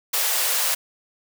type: high-pass noise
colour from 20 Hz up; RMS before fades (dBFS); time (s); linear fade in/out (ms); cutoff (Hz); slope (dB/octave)
white; -22; 0.13-0.75; 10; 450; 48
effects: none